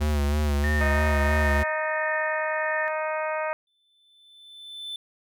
square tone with vibrato, 73.42 Hz, D2, in tune, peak -22 dBFS, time 0-1.64 s, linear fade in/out 20 ms, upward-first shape sine, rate 3.1 Hz, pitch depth 51 cents each way
sine tone with tremolo, 1817 Hz, A#6, 45 cents flat, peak -26 dBFS, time 0.64-2.88 s, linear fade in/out 0 ms, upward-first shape triangle, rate 1.5 Hz, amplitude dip 45%
harmonic tone, 311.1 Hz, D#4, in tune, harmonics 2 / 3 / 4 / 5 / 6 / 7 / 8, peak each -28 / -32 / -34 / -36 / -38 / -39 / -40 dBFS, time 0.81-3.53 s, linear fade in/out 0 ms
triangle tone with exponential growth, 3525 Hz, A7, 2 cents sharp, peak -29 dBFS, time 3.67-4.96 s, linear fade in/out 2 ms, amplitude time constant 280 ms
effects none

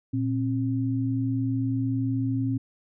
sine tone pair together, 116.54 / 267.3 Hz, A#2 / C4, 0 / +37 cents, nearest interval octave + major second, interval 1437 cents, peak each -26 dBFS, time 0.13-2.58 s, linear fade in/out 10 ms, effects none

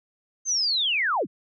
sine linear sweep, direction down, 6390 to 103.83 Hz, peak -21 dBFS, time 0.45-1.27 s, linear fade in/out 50 ms, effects none

